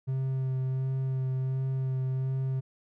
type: tone with vibrato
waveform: triangle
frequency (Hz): 131.6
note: C3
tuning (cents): +10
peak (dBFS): -25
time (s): 0.07-2.61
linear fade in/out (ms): 20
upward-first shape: sine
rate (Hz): 1.4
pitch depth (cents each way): 15
effects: none